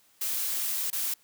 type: noise with dropouts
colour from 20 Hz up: blue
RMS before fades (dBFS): -30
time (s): 0.21-1.14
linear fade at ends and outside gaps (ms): 5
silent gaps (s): 0.903-0.928
effects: white hiss -63 dBFS RMS until 1.23 s + high-pass 80 Hz 12 dB/octave